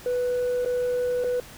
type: tone with dropouts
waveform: sine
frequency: 493.9 Hz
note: B4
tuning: in tune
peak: -20 dBFS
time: 0.06-1.4 s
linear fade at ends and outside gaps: 2 ms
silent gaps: 0.649-0.659 / 1.239-1.244 s
effects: tanh soft clip ceiling -21 dBFS + pink hiss -45 dBFS RMS until 1.57 s